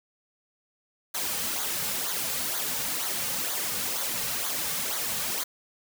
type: noise with flanger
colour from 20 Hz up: white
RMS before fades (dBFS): -30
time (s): 1.14-5.44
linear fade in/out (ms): 10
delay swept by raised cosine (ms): 0.37 to 3.07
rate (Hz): 2.1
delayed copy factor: -0.65
effects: none